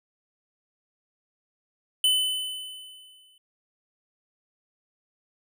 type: tone with exponential decay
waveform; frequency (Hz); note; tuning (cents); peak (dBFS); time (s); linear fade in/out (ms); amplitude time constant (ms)
square; 3019; F#7; +34; -18; 2.04-3.38; 2; 290
effects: none